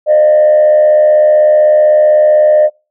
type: tone with frequency modulation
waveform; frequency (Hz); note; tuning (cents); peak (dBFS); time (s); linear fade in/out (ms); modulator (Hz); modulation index
sine; 608; D#5; -40; -3; 0.06-2.7; 50; 75.8; 0.35
effects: noise-tail reverb RT60 0.3 s tail -26 dB re dry + tanh soft clip ceiling -1 dBFS